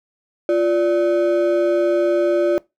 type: ring-modulated tone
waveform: triangle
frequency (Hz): 466.2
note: A#4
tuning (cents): 0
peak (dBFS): -9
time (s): 0.49-2.58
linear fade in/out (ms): 0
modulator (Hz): 118
effects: noise-tail reverb RT60 0.2 s tail -22 dB re dry